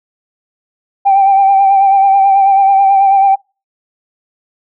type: tone with vibrato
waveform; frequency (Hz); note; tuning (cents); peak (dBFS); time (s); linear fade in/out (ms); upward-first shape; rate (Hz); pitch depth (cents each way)
sine; 784; G5; 0; -4; 1.05-3.36; 20; triangle; 9.2; 39
effects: noise-tail reverb RT60 0.3 s tail -26 dB re dry + tanh soft clip ceiling -1 dBFS